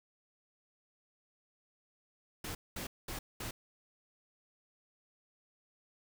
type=noise bursts; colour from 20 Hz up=pink; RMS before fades=-41 dBFS; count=4; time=2.44-3.51 s; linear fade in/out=5 ms; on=110 ms; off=210 ms; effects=none